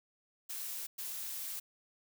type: noise bursts at uneven times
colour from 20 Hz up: blue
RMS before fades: -41 dBFS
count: 2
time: 0.49-0.87 / 0.98-1.6 s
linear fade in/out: 10 ms
effects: none